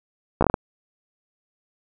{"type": "slowing click train", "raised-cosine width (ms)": 1, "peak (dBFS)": -4, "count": 6, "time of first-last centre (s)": [0.41, 0.542], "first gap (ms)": 14, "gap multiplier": 1.32, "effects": []}